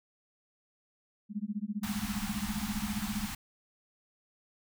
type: tone with tremolo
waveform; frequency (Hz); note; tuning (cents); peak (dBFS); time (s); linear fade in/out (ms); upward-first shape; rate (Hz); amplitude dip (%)
sine; 207.7; G#3; 0; -29; 1.29-3.31; 50; sine; 15; 100
type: band-stop noise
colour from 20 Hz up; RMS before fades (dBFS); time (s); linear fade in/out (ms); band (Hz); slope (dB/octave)
pink; -39; 1.83-3.35; 5; 290 to 710; 96
effects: none